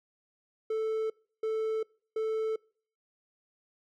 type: tone bursts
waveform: triangle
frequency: 440 Hz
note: A4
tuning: in tune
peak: -26 dBFS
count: 3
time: 0.7-2.56 s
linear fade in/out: 5 ms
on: 400 ms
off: 330 ms
effects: noise-tail reverb RT60 0.5 s tail -26 dB re dry